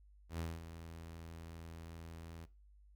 sawtooth tone with ADSR envelope, 82.6 Hz, E2, 4 cents sharp, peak -34 dBFS, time 0.29-2.46 s, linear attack 100 ms, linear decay 210 ms, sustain -11 dB, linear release 19 ms, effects noise-tail reverb RT60 0.3 s tail -18 dB re dry + added 50 Hz sine -60 dBFS peak until 2.95 s

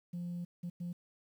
sine tone bursts at uneven times, 174.61 Hz, F3, in tune, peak -35 dBFS, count 3, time 0.13-0.45 / 0.63-0.7 / 0.8-0.93 s, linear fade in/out 10 ms, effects tanh soft clip ceiling -35 dBFS + 11-bit

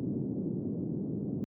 pink band-pass noise, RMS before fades -34 dBFS, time 0-1.44 s, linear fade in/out 0 ms, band 130 to 340 Hz, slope 24 dB/octave, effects high-pass 80 Hz 12 dB/octave

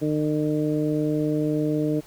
harmonic tone, 151.8 Hz, D#3, 42 cents flat, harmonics 1 / 2 / 3 / 4, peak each -27 / -23 / -28 / -32 dBFS, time 0.01-2.01 s, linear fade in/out 20 ms, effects pink hiss -50 dBFS RMS until 2.06 s

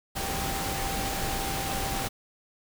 sine tone in noise, 784 Hz, G5, in tune, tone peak -35 dBFS, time 0.15-2.09 s, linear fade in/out 20 ms, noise pink, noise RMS -31 dBFS, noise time 0.15-2.09 s, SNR -7 dB, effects none

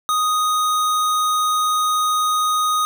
square tone, 1244.5 Hz, D#6, in tune, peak -17 dBFS, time 0.09-2.85 s, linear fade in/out 0 ms, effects none

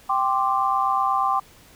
sine chord, G suspended fourth, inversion none, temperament equal, 784 / 1046.5 / 1174.7 Hz, G5 / C6 / D6, 0 / 0 / 0 cents, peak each -23 dBFS, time 0.09-1.4 s, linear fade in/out 10 ms, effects pink hiss -51 dBFS RMS until 1.75 s

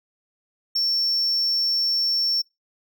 triangle tone, 5440 Hz, F8, 46 cents flat, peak -18 dBFS, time 0.75-2.42 s, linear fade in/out 10 ms, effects noise-tail reverb RT60 0.2 s tail -25 dB re dry

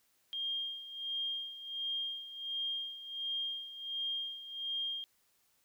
sine tone with tremolo, 3216 Hz, G7, 44 cents sharp, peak -33 dBFS, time 0.33-5.04 s, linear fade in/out 0 ms, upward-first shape sine, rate 1.4 Hz, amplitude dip 75%, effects white hiss -73 dBFS RMS until 5.64 s

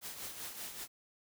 white noise with tremolo, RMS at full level -42 dBFS, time 0.01-0.88 s, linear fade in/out 50 ms, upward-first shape triangle, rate 5.2 Hz, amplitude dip 60%, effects none

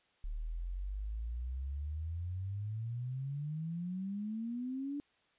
sine exponential sweep, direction up, 36.4 to 292.1 Hz, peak -36 dBFS, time 0.24-5 s, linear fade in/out 0 ms, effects white hiss -72 dBFS RMS until 5.38 s + resampled to 8000 Hz

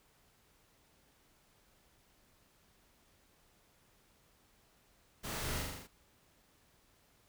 pink noise with echo, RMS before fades -42 dBFS, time 5.23-5.63 s, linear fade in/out 20 ms, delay 41 ms, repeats 6, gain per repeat -2 dB, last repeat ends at 5.876 s, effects pink hiss -69 dBFS RMS until 7.28 s

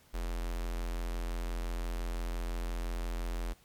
square tone with notch filter, 42.91 Hz, F1, 30 cents flat, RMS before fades -35 dBFS, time 0.13-3.54 s, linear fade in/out 20 ms, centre 120 Hz, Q 0.67, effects pink hiss -63 dBFS RMS until 3.64 s + MP3 96 kbps

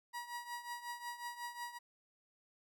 30% pulse tone with tremolo, 960 Hz, B5, 49 cents flat, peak -37 dBFS, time 0.13-1.79 s, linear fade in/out 20 ms, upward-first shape triangle, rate 5.5 Hz, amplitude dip 80%, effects none

